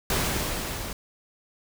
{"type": "noise with level ramp", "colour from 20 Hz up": "pink", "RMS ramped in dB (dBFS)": [-24, -35], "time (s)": [0.1, 0.93], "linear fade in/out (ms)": 2, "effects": []}